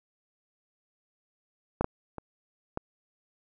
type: clicks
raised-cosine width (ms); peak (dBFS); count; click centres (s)
1; -12 / -12 / -23 / -17; 4; 1.81 / 1.844 / 2.183 / 2.774
effects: none